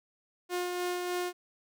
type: tone with tremolo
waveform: sawtooth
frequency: 357.1 Hz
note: F4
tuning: 39 cents sharp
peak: -26 dBFS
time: 0.49-1.33 s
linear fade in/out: 50 ms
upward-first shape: sine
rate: 3.3 Hz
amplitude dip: 30%
effects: none